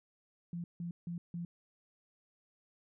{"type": "tone bursts", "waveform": "sine", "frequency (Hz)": 171.9, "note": "F3", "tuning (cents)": -27, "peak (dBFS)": -37, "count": 4, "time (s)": [0.53, 1.45], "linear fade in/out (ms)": 2, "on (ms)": 110, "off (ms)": 160, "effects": []}